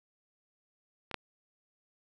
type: clicks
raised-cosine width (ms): 0.3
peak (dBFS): -25 / -16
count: 2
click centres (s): 1.113 / 1.143
effects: none